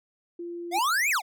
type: tone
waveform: sine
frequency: 344.7 Hz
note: F4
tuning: 23 cents flat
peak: -33 dBFS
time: 0.39-0.79 s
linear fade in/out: 5 ms
type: exponential two-way sweep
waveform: square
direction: up then down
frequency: 662 to 2599 to 662 Hz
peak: -23 dBFS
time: 0.71-1.22 s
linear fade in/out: 50 ms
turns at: 1.1 s
effects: none